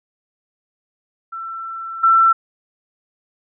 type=tone with level steps; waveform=sine; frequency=1341 Hz; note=E6; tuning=29 cents sharp; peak=-26 / -9 dBFS; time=1.32-2.33 s; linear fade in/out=10 ms; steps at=2.03 s; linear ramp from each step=10 ms; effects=none